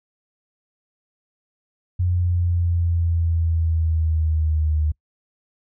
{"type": "exponential sweep", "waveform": "sine", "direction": "down", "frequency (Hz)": [89.5, 76.2], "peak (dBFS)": -17, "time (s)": [1.99, 4.92], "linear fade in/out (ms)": 10, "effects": ["noise-tail reverb RT60 0.1 s tail -25 dB re dry"]}